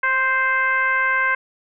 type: tone with frequency modulation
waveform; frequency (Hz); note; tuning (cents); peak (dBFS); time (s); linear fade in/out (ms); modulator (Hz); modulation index
sine; 1568; G6; 0; -16; 0.03-1.35; 5; 519; 1.1
effects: none